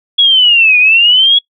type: linear two-way sweep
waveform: sine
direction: down then up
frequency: 3366 to 2436 to 3366 Hz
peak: -4 dBFS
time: 0.18-1.39 s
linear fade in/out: 10 ms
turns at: 0.78 s
effects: noise-tail reverb RT60 0.1 s tail -24 dB re dry